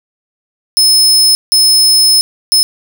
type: tone bursts at uneven times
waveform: sawtooth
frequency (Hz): 5200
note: E8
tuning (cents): -24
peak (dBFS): -3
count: 3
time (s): 0.77-1.35 / 1.52-2.21 / 2.52-2.63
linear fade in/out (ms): 0
effects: none